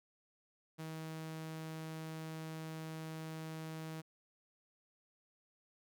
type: tone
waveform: sawtooth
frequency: 159.3 Hz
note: D#3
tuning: 41 cents sharp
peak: -39 dBFS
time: 0.78-4.02 s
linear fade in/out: 20 ms
effects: none